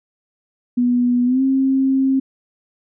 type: tone with pitch glide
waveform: sine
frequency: 244.8 to 267 Hz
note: B3 to C4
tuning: -15 to +35 cents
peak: -13 dBFS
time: 0.77-2.2 s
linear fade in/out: 10 ms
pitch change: +150 cents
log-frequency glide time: 1.25-1.42 s
effects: none